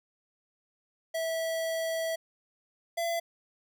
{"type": "tone pair in turn", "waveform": "square", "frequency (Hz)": [653, 674.9], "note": ["E5", "E5"], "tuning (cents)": [-17, 41], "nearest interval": "minor second", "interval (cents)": 58, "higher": "second", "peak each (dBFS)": [-30, -29], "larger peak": "second", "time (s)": [[1.14, 2.16], [2.97, 3.2]], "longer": "first", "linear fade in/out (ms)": 10, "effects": []}